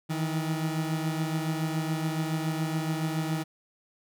30% pulse beating tone pair, 157.2 / 164.3 Hz, D#3 / E3, +18 / -5 cents, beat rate 7.1 Hz, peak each -26 / -31 dBFS, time 0.09-3.44 s, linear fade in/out 20 ms, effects none

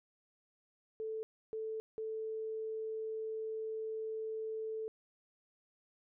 sine tone bursts at uneven times, 440 Hz, A4, in tune, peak -37 dBFS, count 3, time 1-1.23 / 1.53-1.8 / 1.98-4.88 s, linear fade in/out 0 ms, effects none

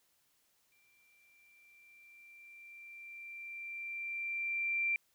sine tone with exponential growth, 2359 Hz, D7, 7 cents sharp, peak -29 dBFS, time 0.72-4.96 s, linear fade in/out 1 ms, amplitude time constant 920 ms, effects white hiss -74 dBFS RMS until 5.14 s

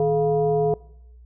sine tone with frequency modulation, 426.9 Hz, G#4, 48 cents sharp, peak -17 dBFS, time 0-0.74 s, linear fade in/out 2 ms, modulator 271 Hz, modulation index 0.83, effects noise-tail reverb RT60 0.8 s tail -22 dB re dry + added 60 Hz sine -44 dBFS peak until 1.25 s

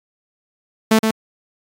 sawtooth tone with echo, 220.4 Hz, A3, 3 cents sharp, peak -6 dBFS, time 0.91-0.99 s, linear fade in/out 5 ms, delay 120 ms, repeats 1, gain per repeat -5 dB, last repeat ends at 1.11 s, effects AAC 64 kbps

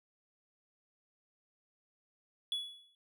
triangle tone with exponential decay, 3394 Hz, G#7, 37 cents sharp, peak -29 dBFS, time 2.52-2.95 s, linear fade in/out 1 ms, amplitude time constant 93 ms, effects none

